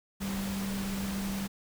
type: tone in noise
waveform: sine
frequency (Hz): 196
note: G3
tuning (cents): 0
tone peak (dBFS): -32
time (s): 0.2-1.48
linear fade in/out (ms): 20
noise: pink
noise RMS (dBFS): -39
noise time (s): 0.2-1.48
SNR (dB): +4
effects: none